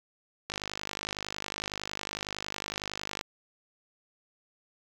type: click train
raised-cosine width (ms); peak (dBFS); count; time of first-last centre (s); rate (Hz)
0.2; -16; 139; 0.5-3.211; 50.9
effects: 7-bit